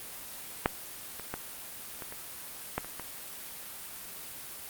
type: clicks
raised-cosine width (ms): 0.5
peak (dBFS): -7 / -25 / -17 / -24 / -28 / -13 / -26 / -23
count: 8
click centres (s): 0.659 / 1.197 / 1.34 / 2.022 / 2.124 / 2.78 / 2.846 / 2.997
effects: white hiss -43 dBFS RMS until 4.69 s + Opus 32 kbps